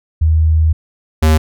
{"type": "tone pair in turn", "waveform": ["sine", "square"], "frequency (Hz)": [79.3, 78.39], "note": ["D#2", "D#2"], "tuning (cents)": [33, 13], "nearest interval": "unison", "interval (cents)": 20, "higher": "first", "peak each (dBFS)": -8, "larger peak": "neither", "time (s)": [[0.21, 0.73], [1.22, 1.38]], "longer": "first", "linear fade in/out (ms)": 10, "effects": []}